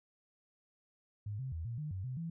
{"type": "tone with pitch steps", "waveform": "sine", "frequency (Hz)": [103.9, 131.6, 81.3, 117.1, 151.2, 94.1, 128.3, 166.1], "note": ["G#2", "C3", "E2", "A#2", "D#3", "F#2", "C3", "E3"], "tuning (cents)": [1, 10, -23, 8, -49, 30, -34, 13], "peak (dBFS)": -37, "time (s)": [1.26, 2.3], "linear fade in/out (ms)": 5, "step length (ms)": 130, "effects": []}